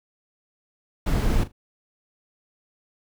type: noise with echo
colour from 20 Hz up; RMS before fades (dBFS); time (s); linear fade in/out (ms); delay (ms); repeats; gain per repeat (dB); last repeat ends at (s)
brown; -21; 1.06-1.44; 10; 40; 2; -15; 1.52
effects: none